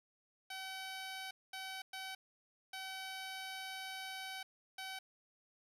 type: tone bursts at uneven times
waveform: 10% pulse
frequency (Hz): 762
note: G5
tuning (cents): -49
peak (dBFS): -35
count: 5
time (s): 0.5-1.31 / 1.53-1.82 / 1.93-2.15 / 2.73-4.43 / 4.78-4.99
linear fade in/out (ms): 5
effects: low-pass 12000 Hz 12 dB/octave + 11-bit